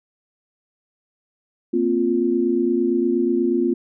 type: chord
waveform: sine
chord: Bb suspended second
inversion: none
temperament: equal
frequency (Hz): 233.1 / 261.6 / 349.2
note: Bb3 / C4 / F4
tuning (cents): 0 / 0 / 0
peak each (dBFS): -23 / -22 / -19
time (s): 1.73-3.74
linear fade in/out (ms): 10
effects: none